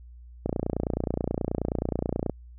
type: click train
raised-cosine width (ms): 2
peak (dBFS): -13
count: 55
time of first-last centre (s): 0.46-2.297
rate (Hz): 29.4
effects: added 60 Hz sine -44 dBFS peak until 2.58 s